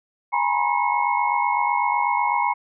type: tone cluster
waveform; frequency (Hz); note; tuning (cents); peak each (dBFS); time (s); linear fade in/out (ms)
sine; 827 / 922 / 970 / 1058 / 2180; G#5 / A#5 / B5 / C6 / C#7; -8 / -19 / -31 / +19 / -29; -24 / -27 / -22 / -27 / -28; 0.32-2.54; 20
effects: none